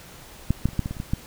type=clicks; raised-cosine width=5 ms; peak=-7 / -7 / -21 / -30 / -9 / -15 / -18 / -25 / -16 / -10 dBFS; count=10; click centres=0.506 / 0.656 / 0.688 / 0.733 / 0.793 / 0.859 / 0.91 / 0.968 / 1.001 / 1.135 s; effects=pink hiss -45 dBFS RMS until 1.26 s